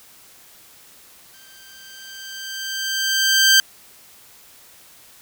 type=tone with exponential growth; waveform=15% pulse; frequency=1568 Hz; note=G6; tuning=in tune; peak=-3 dBFS; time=1.34-3.6 s; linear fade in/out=1 ms; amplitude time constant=490 ms; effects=white hiss -48 dBFS RMS until 5.21 s